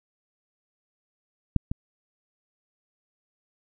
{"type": "clicks", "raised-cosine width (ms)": 5, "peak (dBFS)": [-7, -16], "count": 2, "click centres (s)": [1.563, 1.715], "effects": []}